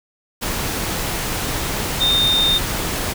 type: tone in noise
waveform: sine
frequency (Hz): 3646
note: A#7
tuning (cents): -39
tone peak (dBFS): -14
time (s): 2-2.59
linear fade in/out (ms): 20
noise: pink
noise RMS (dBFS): -23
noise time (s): 0.41-3.14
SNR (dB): +6
effects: none